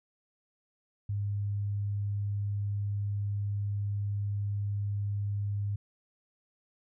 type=tone; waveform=sine; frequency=101.7 Hz; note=G#2; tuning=36 cents flat; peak=-29 dBFS; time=1.09-5.76 s; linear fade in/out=5 ms; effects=none